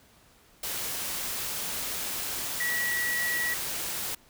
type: tone in noise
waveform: sine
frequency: 1933 Hz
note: B6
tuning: 38 cents flat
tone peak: -27 dBFS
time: 2.6-3.54 s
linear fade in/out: 5 ms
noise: white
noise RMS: -33 dBFS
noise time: 0.63-4.15 s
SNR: +3 dB
effects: pink hiss -59 dBFS RMS until 4.29 s